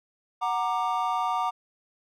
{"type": "chord", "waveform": "triangle", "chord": "Gb augmented", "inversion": "none", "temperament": "equal with one note detuned", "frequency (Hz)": [740, 932.3, 1185.6], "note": ["Gb5", "Bb5", "D6"], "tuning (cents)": [0, 0, 16], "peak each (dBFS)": -27, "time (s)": [0.41, 1.51], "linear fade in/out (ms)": 20, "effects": []}